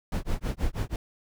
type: noise with tremolo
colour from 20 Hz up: brown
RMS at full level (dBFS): -25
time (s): 0.12-0.96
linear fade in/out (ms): 2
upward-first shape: sine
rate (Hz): 6.2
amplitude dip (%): 100
effects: none